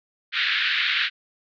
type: band-pass noise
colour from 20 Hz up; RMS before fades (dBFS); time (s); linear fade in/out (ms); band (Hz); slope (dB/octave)
pink; -23; 0.32-1.1; 50; 1500 to 4000; 48
effects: none